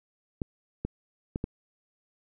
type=clicks; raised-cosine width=3 ms; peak=-17 dBFS; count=4; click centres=0.418 / 0.85 / 1.359 / 1.441 s; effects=none